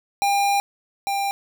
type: tone pair in turn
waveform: square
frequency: 802 / 795.1 Hz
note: G5 / G5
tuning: +39 / +24 cents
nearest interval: unison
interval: 15 cents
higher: first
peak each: -18 / -22 dBFS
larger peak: first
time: 0.22-0.6 / 1.07-1.31 s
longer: first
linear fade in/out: 0 ms
effects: none